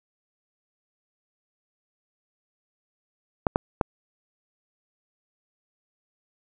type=clicks; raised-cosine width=1 ms; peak=-6 dBFS; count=3; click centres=3.468 / 3.559 / 3.812 s; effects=none